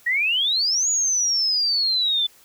sine exponential two-way sweep, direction up then down, 1864.7 to 6880 to 3478 Hz, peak -18 dBFS, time 0.06-2.27 s, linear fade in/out 10 ms, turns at 0.89 s, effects white hiss -53 dBFS RMS until 2.44 s

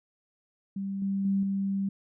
sine tone with level steps, 196 Hz, G3, in tune, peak -30 / -26 / -23 / -26 dBFS, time 0.76-1.89 s, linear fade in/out 5 ms, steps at 1.02 / 1.25 / 1.43 s, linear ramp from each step 2 ms, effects none

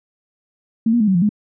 sine tone with pitch steps, 225.3 / 238.4 / 212.7 / 190.1 / 173 / 209.2 Hz, A3 / A#3 / G#3 / F#3 / F3 / G#3, +41 / +39 / +42 / +47 / -16 / +13 cents, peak -12 dBFS, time 0.86-1.292 s, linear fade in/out 5 ms, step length 72 ms, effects none

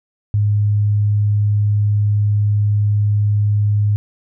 sine tone, 103.83 Hz, G#2, in tune, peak -12 dBFS, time 0.34-3.96 s, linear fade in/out 0 ms, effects none

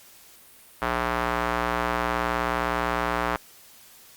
square tone with band-pass filter, 59.7 Hz, A#1, 42 cents sharp, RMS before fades -26 dBFS, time 0.82-3.36 s, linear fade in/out 0 ms, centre 1200 Hz, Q 1.3, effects white hiss -51 dBFS RMS until 4.16 s + Opus 48 kbps

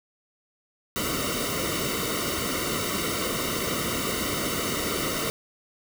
pink noise with comb filter, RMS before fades -28 dBFS, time 0.96-5.3 s, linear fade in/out 0 ms, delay 1.2 ms, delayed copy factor -0.95, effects none

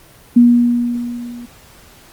sine tone with level ramp, 240 Hz, B3, 49 cents flat, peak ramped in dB -3 to -29 dBFS, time 0.36-1.46 s, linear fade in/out 10 ms, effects pink hiss -44 dBFS RMS until 2.12 s + Opus 24 kbps

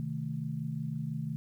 sine chord, A diminished, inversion first, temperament equal with one note detuned, 129.68 / 155.56 / 220 Hz, C3 / Eb3 / A3, -15 / 0 / 0 cents, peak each -38 / -35 / -39 dBFS, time 0-1.36 s, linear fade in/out 0 ms, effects 11-bit

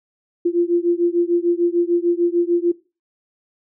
sine beating tone pair, 343 / 349.7 Hz, F4 / F4, -31 / +2 cents, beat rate 6.7 Hz, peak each -18 dBFS, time 0.45-2.72 s, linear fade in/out 10 ms, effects noise-tail reverb RT60 0.3 s tail -19 dB re dry

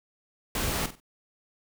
pink noise with echo, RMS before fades -29 dBFS, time 0.55-0.86 s, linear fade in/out 2 ms, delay 47 ms, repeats 3, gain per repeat -11 dB, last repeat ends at 1.001 s, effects none

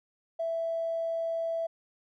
triangle tone with tanh clipping, 661 Hz, E5, 5 cents sharp, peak -28 dBFS, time 0.39-1.67 s, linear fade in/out 10 ms, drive 2 dB, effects none

